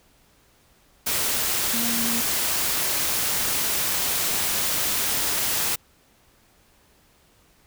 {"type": "tone in noise", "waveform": "sine", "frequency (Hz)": 233.1, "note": "A#3", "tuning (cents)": 0, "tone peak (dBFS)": -28, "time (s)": [1.73, 2.21], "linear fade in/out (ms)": 10, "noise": "white", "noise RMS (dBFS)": -24, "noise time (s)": [1.06, 5.76], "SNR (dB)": -7, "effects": ["pink hiss -59 dBFS RMS until 7.66 s"]}